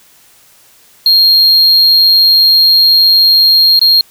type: tone with dropouts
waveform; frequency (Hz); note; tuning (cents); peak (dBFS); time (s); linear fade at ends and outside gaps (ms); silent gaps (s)
triangle; 4233; C8; +19; -3; 1.06-4.01; 2; 3.793-3.814
effects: white hiss -45 dBFS RMS until 4.1 s